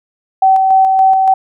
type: tone with tremolo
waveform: sine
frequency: 765 Hz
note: G5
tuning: 42 cents flat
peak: -5 dBFS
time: 0.42-1.34 s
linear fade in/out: 5 ms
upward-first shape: square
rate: 3.5 Hz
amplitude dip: 30%
effects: none